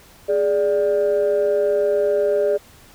sine tone pair together, 414.9 / 587.3 Hz, G#4 / D5, -2 / 0 cents, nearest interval tritone, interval 602 cents, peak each -17 dBFS, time 0.28-2.58 s, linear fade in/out 20 ms, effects tanh soft clip ceiling -11 dBFS + pink hiss -48 dBFS RMS until 2.94 s

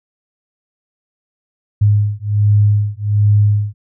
sine beating tone pair, 103.2 / 104.5 Hz, G#2 / G#2, -10 / +11 cents, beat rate 1.3 Hz, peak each -13 dBFS, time 1.81-3.74 s, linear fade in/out 10 ms, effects none

